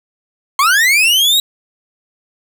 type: linear sweep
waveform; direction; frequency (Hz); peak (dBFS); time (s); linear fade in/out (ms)
40% pulse; up; 1046.5 to 3872; -8; 0.59-1.4; 2
effects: none